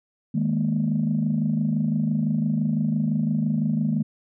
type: chord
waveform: sine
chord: D# suspended fourth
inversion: none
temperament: just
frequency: 155.56 / 207.4 / 233.3 Hz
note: D#3 / G#3 / A#3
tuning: 0 / -2 / +2 cents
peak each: -24 dBFS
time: 0.34-4.03 s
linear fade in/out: 10 ms
effects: tanh soft clip ceiling -13 dBFS